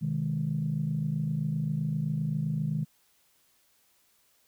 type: chord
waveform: sine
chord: Ab major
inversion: first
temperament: equal with one note detuned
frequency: 127.9 / 155.56 / 207.7 Hz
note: C3 / Eb3 / Ab3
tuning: -39 / 0 / 0 cents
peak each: -34 / -28 / -34 dBFS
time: 0.01-2.85 s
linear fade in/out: 20 ms
effects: tanh soft clip ceiling -18 dBFS + white hiss -67 dBFS RMS until 4.47 s